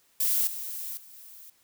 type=noise with level steps; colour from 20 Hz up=violet; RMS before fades=-25 / -36 / -50 / -48 dBFS; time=0.2-1.5 s; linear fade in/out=5 ms; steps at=0.47 / 0.97 / 1.13 s; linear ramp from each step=2 ms; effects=white hiss -65 dBFS RMS until 1.63 s